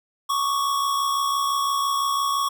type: tone pair together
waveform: square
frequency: 1108.8 / 1174.7 Hz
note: C#6 / D6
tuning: 0 / 0 cents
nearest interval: minor second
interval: 100 cents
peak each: -22 / -31 dBFS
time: 0.29-2.49 s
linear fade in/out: 10 ms
effects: none